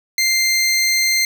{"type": "tone", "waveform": "20% pulse", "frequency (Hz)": 2093, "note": "C7", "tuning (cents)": 0, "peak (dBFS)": -9, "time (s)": [0.18, 1.25], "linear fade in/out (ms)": 2, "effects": []}